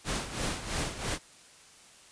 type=noise with tremolo; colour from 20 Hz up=pink; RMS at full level=-31 dBFS; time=0.04-1.19 s; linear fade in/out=50 ms; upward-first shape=sine; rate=3 Hz; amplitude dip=70%; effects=white hiss -55 dBFS RMS until 2.11 s + resampled to 22050 Hz